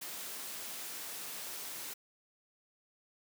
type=high-pass noise; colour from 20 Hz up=white; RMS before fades=-43 dBFS; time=0.01-1.94 s; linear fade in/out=10 ms; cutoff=170 Hz; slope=12 dB/octave; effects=none